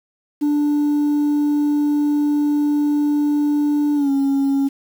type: tone with pitch glide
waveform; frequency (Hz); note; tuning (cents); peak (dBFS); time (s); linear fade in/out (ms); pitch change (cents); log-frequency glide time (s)
sine; 293.7 to 275.6; D4 to C#4; 0 to -10; -12; 0.41-4.69; 20; -110; 3.95-4.1
effects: tanh soft clip ceiling -14 dBFS + 7-bit